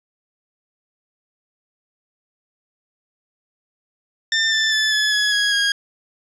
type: tone with pitch steps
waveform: 20% pulse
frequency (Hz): 1795 / 1767.2 / 1739.9 / 1713 / 1686.4 / 1660.3 / 1634.7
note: A6 / A6 / A6 / A6 / G#6 / G#6 / G#6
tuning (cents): +34 / +7 / -20 / -47 / +26 / -1 / -28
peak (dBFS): -11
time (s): 4.32-5.72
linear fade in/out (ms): 2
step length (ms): 200
effects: resampled to 22050 Hz + 8-bit